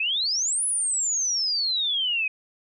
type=exponential two-way sweep; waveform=sine; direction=up then down; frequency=2489 to 10290 to 2489 Hz; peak=-22 dBFS; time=0-2.28 s; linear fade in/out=5 ms; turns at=0.65 s; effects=none